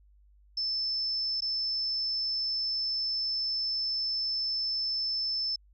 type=tone with dropouts; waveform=sine; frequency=5274 Hz; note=E8; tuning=in tune; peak=-28 dBFS; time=0.57-5.56 s; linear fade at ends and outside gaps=5 ms; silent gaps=1.407-1.42 s; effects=added 50 Hz sine -57 dBFS peak until 5.73 s